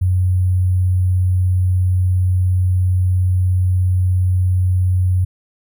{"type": "tone with sample-and-hold", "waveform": "sine", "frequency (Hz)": 91.7, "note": "F#2", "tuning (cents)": -15, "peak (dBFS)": -12, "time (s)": [0.01, 5.25], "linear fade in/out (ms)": 10, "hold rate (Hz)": 11025, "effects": []}